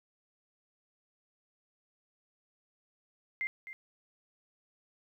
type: tone with echo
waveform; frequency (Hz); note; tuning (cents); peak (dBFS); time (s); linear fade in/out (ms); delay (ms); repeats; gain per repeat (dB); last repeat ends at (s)
sine; 2093; C7; 0; -31; 3.41-3.47; 0; 260; 1; -11; 3.73
effects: 12-bit